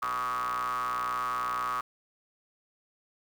square ring-modulated tone, 61 Hz, B1, 21 cents flat, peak -27 dBFS, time 0.02-1.81 s, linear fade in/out 5 ms, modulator 1190 Hz, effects 9-bit

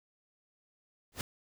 pink noise with exponential growth, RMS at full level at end -31 dBFS, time 1.12-1.21 s, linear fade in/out 1 ms, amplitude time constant 18 ms, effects none

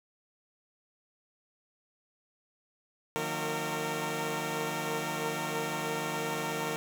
10% pulse tone cluster, 153.8 / 180 / 227.6 / 458.5 Hz, D#3 / F#3 / A#3 / A#4, -20 / -47 / -41 / -29 cents, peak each -28 / -31 / -32 / -27 dBFS, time 3.16-6.76 s, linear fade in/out 0 ms, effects none

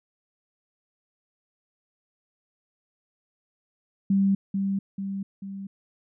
sine tone with echo, 195.9 Hz, G3, 1 cent flat, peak -18 dBFS, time 4.1-4.35 s, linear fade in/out 5 ms, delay 440 ms, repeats 3, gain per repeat -5 dB, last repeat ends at 5.67 s, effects none

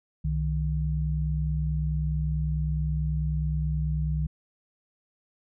sine tone pair together, 64.79 / 154.1 Hz, C2 / D#3, -16 / -16 cents, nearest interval octave + minor third, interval 1500 cents, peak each -27 dBFS, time 0.24-4.27 s, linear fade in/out 10 ms, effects none

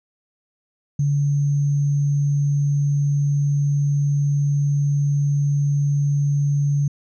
sine tone with sample-and-hold, 143.3 Hz, D3, 42 cents flat, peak -16 dBFS, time 0.99-6.88 s, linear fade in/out 5 ms, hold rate 6300 Hz, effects resampled to 16000 Hz

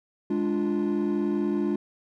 triangle chord, D diminished, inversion second, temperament equal, 207.7 / 293.7 / 349.2 Hz, Ab3 / D4 / F4, 0 / 0 / 0 cents, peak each -25 dBFS, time 0.3-1.76 s, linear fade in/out 5 ms, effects tanh soft clip ceiling -16 dBFS

